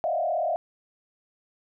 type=tone with frequency modulation; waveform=sine; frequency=669 Hz; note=E5; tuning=25 cents sharp; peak=-23 dBFS; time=0.04-0.56 s; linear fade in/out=0 ms; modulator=36.7 Hz; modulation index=1.7; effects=none